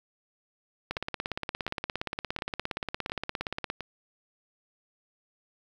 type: two click trains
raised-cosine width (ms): 0.3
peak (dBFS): -20 / -15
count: 5 / 49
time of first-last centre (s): 0.97-3.807 / 0.91-3.701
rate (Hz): 1.41 / 17.2
effects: 8-bit